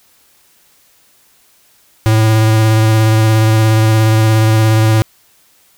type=tone with vibrato; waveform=square; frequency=110 Hz; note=A2; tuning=in tune; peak=-8 dBFS; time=2.06-5.02 s; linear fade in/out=0 ms; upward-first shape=square; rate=17 Hz; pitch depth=13 cents each way; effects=white hiss -51 dBFS RMS until 5.77 s